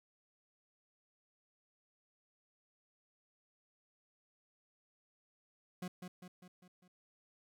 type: tone with echo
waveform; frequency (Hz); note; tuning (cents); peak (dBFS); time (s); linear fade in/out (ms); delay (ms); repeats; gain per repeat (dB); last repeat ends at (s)
40% pulse; 180.9; F#3; -39; -39; 5.82-5.88; 5; 200; 5; -5; 6.88
effects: none